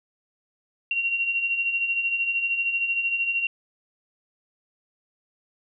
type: beating tone pair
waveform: sine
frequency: 2740 / 2753 Hz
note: F7 / F7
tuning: -34 / -25 cents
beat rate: 13 Hz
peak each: -31 / -23 dBFS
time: 0.91-3.47 s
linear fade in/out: 2 ms
effects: none